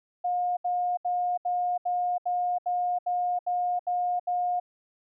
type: tone bursts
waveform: sine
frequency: 715 Hz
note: F5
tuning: 41 cents sharp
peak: -24 dBFS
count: 11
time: 0.24-4.6 s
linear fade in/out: 10 ms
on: 330 ms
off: 73 ms
effects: none